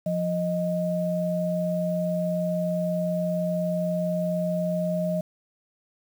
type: tone pair together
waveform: sine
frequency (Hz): 175.13 / 622.3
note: F3 / D#5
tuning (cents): +5 / 0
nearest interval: octave + minor seventh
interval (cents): 2195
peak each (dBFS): -26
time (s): 0.06-5.21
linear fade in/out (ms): 5
effects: 8-bit